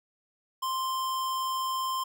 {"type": "tone", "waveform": "square", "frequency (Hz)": 1046.5, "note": "C6", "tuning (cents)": 0, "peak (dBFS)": -29, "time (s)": [0.62, 2.04], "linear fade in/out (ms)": 10, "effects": []}